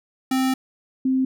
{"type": "tone pair in turn", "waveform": ["square", "sine"], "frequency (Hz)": [261.6, 261.6], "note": ["C4", "C4"], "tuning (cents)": [0, 0], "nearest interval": "unison", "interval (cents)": 0, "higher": "neither", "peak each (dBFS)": [-19, -17], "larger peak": "second", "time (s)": [[0.31, 0.54], [1.05, 1.25]], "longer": "first", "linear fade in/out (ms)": 5, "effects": []}